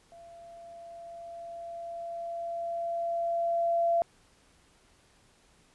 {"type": "tone with level ramp", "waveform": "sine", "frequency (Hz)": 680, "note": "F5", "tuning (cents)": -46, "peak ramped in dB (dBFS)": [-48, -22], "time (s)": [0.12, 4.02], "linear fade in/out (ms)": 0, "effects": ["pink hiss -63 dBFS RMS until 5.74 s", "resampled to 24000 Hz"]}